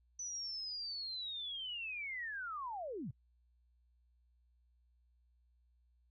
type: linear sweep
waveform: sine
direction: down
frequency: 6010 to 101.2 Hz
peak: -40 dBFS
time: 0.19-3.11 s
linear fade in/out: 5 ms
effects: noise-tail reverb RT60 0.1 s tail -24 dB re dry + added 60 Hz sine -69 dBFS peak until 6.1 s